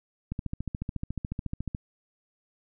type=click train; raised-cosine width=5 ms; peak=-19 dBFS; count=21; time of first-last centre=0.32-1.749 s; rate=14 Hz; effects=none